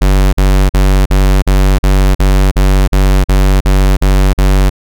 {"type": "tone bursts", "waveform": "square", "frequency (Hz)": 47.79, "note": "G1", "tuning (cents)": -43, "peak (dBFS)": -6, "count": 13, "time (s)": [0.01, 4.698], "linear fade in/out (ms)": 10, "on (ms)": 320, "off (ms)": 44, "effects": []}